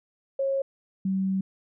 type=tone pair in turn; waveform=sine; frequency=544 / 191.28 Hz; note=C#5 / G3; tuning=-33 / -42 cents; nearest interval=octave + tritone; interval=1809 cents; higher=first; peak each=-23 dBFS; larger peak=neither; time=0.39-0.62 / 1.05-1.41 s; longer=second; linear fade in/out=5 ms; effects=none